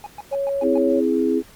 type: tone bursts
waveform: triangle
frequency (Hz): 830.6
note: G#5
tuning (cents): 0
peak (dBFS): -28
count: 6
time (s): 0.04-0.778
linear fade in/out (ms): 0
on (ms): 23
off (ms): 120
type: tone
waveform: sine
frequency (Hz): 554.4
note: C#5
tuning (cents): 0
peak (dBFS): -20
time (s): 0.31-1.01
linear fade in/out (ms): 20
type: chord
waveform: sine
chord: C augmented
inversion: none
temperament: equal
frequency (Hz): 261.6 / 329.6 / 415.3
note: C4 / E4 / G#4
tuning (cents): 0 / 0 / 0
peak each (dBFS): -21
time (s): 0.61-1.43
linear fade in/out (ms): 50
effects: pink hiss -48 dBFS RMS until 1.55 s + Opus 48 kbps